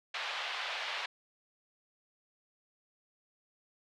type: band-pass noise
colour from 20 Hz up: white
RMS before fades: -38 dBFS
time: 0.14-1.06 s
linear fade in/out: 5 ms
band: 630 to 3600 Hz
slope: 24 dB/octave
effects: none